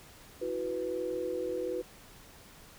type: chord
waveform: sine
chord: E suspended second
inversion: none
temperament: just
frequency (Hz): 329.6 / 370.8 / 494.4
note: E4 / F#4 / B4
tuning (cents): 0 / +4 / +2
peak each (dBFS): -39 / -36 / -34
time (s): 0.41-1.82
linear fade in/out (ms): 10
effects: pink hiss -54 dBFS RMS until 2.78 s